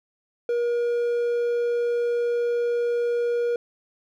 triangle tone, 476.5 Hz, A#4, 38 cents sharp, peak -19 dBFS, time 0.49-3.56 s, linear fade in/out 2 ms, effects none

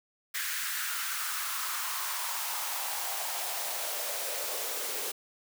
white noise with high-pass filter sweep, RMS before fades -34 dBFS, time 0.34-5.12 s, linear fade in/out 10 ms, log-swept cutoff 1700 to 430 Hz, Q 3.4, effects none

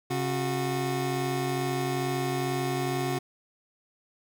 25% pulse tone pair together, 135.5 / 364.2 Hz, C#3 / F#4, -39 / -27 cents, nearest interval octave + perfect fourth, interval 1712 cents, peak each -26 dBFS, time 0.1-3.19 s, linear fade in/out 10 ms, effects none

